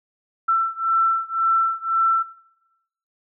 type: beating tone pair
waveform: sine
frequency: 1338 / 1339.9 Hz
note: E6 / E6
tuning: +25 / +28 cents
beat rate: 1.9 Hz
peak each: -20 / -22 dBFS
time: 0.48-2.23 s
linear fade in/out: 10 ms
effects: noise-tail reverb RT60 0.9 s tail -17 dB re dry